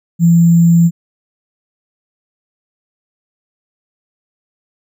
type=tone with sample-and-hold; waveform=sine; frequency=168.8 Hz; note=E3; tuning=41 cents sharp; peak=-5 dBFS; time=0.19-0.91 s; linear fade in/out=50 ms; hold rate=7350 Hz; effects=none